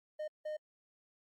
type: tone bursts at uneven times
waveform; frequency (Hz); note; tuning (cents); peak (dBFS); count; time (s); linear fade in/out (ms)
triangle; 612; D#5; -29; -35; 2; 0.19-0.28 / 0.45-0.57; 10
effects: AAC 64 kbps